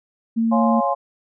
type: tone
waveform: sine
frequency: 227.3 Hz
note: A#3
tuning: 43 cents flat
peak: -16 dBFS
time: 0.36-0.81 s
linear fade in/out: 20 ms
type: chord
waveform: sine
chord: Db major seventh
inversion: none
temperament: equal with one note detuned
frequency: 554.4 / 698.5 / 835.4 / 1046.5 Hz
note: Db5 / F5 / Ab5 / C6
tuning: 0 / 0 / +10 / 0 cents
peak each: -23 dBFS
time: 0.51-0.95 s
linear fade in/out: 20 ms
effects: none